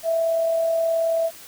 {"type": "tone with amplitude modulation", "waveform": "sine", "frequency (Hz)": 659, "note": "E5", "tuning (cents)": -1, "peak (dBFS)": -17, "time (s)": [0.03, 1.31], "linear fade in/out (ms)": 50, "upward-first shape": "sine", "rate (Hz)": 38.7, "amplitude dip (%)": 30, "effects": ["white hiss -43 dBFS RMS until 1.47 s"]}